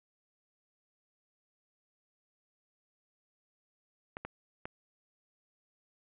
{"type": "clicks", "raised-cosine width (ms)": 0.5, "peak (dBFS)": -24, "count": 3, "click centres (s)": [4.169, 4.25, 4.655], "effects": ["resampled to 8000 Hz", "11-bit"]}